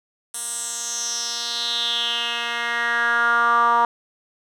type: tone with band-pass filter sweep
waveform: 10% pulse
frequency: 235.8 Hz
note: A#3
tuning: 20 cents sharp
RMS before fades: -22 dBFS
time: 0.34-3.85 s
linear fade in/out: 2 ms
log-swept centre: 9400 to 1000 Hz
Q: 4.9
effects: none